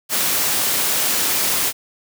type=high-pass noise; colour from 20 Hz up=white; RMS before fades=-19 dBFS; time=0.09-1.73 s; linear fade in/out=50 ms; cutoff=120 Hz; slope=12 dB/octave; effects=none

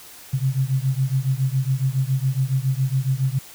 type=beating tone pair; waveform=sine; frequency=129.6 / 136.8 Hz; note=C3 / C#3; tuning=-16 / -23 cents; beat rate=7.2 Hz; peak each=-21 / -22 dBFS; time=0.33-3.39 s; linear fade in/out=10 ms; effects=white hiss -43 dBFS RMS until 3.54 s

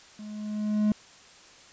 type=tone with level ramp; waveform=triangle; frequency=211.3 Hz; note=G#3; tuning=30 cents sharp; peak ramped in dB=-37 to -17 dBFS; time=0.19-0.92 s; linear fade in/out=2 ms; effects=white hiss -52 dBFS RMS until 1.72 s + resampled to 16000 Hz

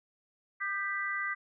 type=chord; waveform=sine; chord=G major; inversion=second; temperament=equal with one note detuned; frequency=1204.2 / 1568 / 1975.5 Hz; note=D6 / G6 / B6; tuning=+43 / 0 / 0 cents; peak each=-37 / -36 / -34 dBFS; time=0.6-1.35 s; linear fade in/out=20 ms; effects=none

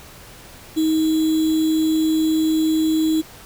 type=tone with sample-and-hold; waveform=sine; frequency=316.1 Hz; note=D#4; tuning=27 cents sharp; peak=-15 dBFS; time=0.76-3.22 s; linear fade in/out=20 ms; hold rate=3675 Hz; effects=pink hiss -42 dBFS RMS until 3.45 s

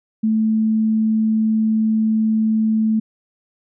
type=tone; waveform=sine; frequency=219.3 Hz; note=A3; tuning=6 cents flat; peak=-14 dBFS; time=0.23-3 s; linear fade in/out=10 ms; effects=none

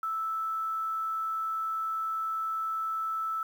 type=tone with quantisation; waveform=sine; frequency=1315 Hz; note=E6; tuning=5 cents flat; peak=-29 dBFS; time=0.03-3.43 s; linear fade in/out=2 ms; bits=9; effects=none

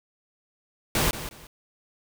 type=noise with echo; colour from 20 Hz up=pink; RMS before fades=-23 dBFS; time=0.95-1.11 s; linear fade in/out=2 ms; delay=180 ms; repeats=2; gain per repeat=-12 dB; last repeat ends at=1.47 s; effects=none

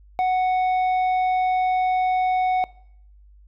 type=tone with tanh clipping; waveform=sine; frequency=740 Hz; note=F#5; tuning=in tune; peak=-19 dBFS; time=0.19-2.64 s; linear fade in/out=0 ms; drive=6 dB; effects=noise-tail reverb RT60 0.7 s tail -22 dB re dry + added 50 Hz sine -47 dBFS peak until 3.47 s

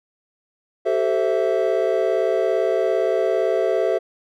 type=chord; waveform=triangle; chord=A minor seventh; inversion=third; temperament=equal with one note detuned; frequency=382.4 / 440 / 523.3 / 659.3 Hz; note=G4 / A4 / C5 / E5; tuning=-43 / 0 / 0 / 0 cents; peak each=-21 / -21 / -22 / -20 dBFS; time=0.85-3.99 s; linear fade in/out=20 ms; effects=none

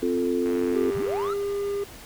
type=chord; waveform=sine; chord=F major; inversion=second; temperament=equal; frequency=261.6 / 349.2 / 440 Hz; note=C4 / F4 / A4; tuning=0 / 0 / 0 cents; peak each=-26 dBFS; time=0.02-0.91 s; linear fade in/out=10 ms
type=click train; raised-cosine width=0.5 ms; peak=-24 dBFS; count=83; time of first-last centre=0.46-1.302 s; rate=97.4 Hz
type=tone with pitch glide; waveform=triangle; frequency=396.8 to 402.6 Hz; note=G4 to G4; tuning=+21 to +46 cents; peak=-23 dBFS; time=0.75-1.84 s; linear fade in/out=5 ms; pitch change=+25 cents; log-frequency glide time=0.91-1.24 s
type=linear sweep; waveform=triangle; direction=up; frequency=33.74 to 1396.9 Hz; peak=-28 dBFS; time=0.94-1.34 s; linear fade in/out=10 ms
effects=pink hiss -44 dBFS RMS until 2.05 s

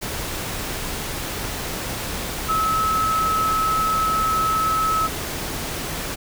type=tone in noise; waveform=sine; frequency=1294 Hz; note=E6; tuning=32 cents flat; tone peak=-18 dBFS; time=2.48-5.08 s; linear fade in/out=20 ms; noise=pink; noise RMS=-28 dBFS; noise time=0.01-6.16 s; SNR=+7 dB; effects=none

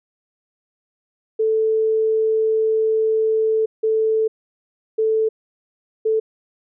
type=tone bursts at uneven times; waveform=sine; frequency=440 Hz; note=A4; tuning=in tune; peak=-15 dBFS; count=4; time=1.39-3.66 / 3.83-4.28 / 4.98-5.29 / 6.05-6.2 s; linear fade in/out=10 ms; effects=none

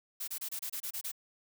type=noise bursts; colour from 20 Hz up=blue; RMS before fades=-38 dBFS; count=9; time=0.2-1.118 s; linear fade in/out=10 ms; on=78 ms; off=27 ms; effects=none

